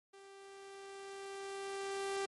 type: tone with level ramp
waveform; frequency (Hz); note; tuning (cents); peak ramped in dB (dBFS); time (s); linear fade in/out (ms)
sawtooth; 392.7; G4; +3; -51 to -31; 0.13-2.26; 10
effects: MP3 48 kbps